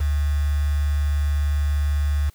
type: tone with quantisation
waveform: sine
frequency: 72.8 Hz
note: D2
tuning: 15 cents flat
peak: -18 dBFS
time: 0-2.3 s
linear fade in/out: 10 ms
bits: 6
effects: white hiss -58 dBFS RMS until 2.34 s